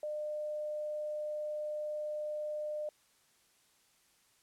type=tone; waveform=sine; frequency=603 Hz; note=D5; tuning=46 cents sharp; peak=-35 dBFS; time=0.03-2.89 s; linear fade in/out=2 ms; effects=white hiss -69 dBFS RMS until 4.42 s + low-pass 11000 Hz 12 dB/octave